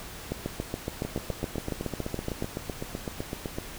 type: two click trains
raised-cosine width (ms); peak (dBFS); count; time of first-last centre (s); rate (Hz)
2; -18 / -16; 21 / 16; 1.05-3.585 / 0.32-2.424; 7.89 / 7.13
effects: pink hiss -42 dBFS RMS until 3.78 s